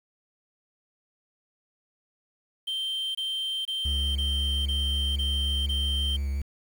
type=tone bursts; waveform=triangle; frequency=3136 Hz; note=G7; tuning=in tune; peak=-26 dBFS; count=7; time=2.67-6.168 s; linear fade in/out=10 ms; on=480 ms; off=23 ms
type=tone with vibrato; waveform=triangle; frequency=69.3 Hz; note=C#2; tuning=in tune; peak=-24 dBFS; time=3.85-6.42 s; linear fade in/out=5 ms; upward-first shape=square; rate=5.6 Hz; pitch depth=14 cents each way
effects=8-bit